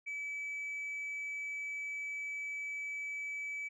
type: tone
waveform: sine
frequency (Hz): 2296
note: D7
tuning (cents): -40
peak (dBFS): -35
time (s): 0.06-3.69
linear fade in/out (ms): 20
effects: tanh soft clip ceiling -36 dBFS